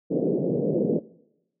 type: band-pass noise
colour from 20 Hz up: white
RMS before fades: -24 dBFS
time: 0.1-1 s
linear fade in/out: 20 ms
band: 140 to 520 Hz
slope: 48 dB/octave
effects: noise-tail reverb RT60 0.9 s tail -21 dB re dry